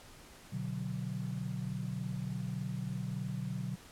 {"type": "chord", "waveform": "sine", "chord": "B minor", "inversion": "none", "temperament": "equal", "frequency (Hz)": [123.47, 146.83, 185], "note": ["B2", "D3", "F#3"], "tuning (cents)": [0, 0, 0], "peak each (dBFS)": [-39, -40, -39], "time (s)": [0.52, 3.76], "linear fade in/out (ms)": 10, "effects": ["pink hiss -55 dBFS RMS until 3.91 s", "low-pass 12000 Hz 12 dB/octave"]}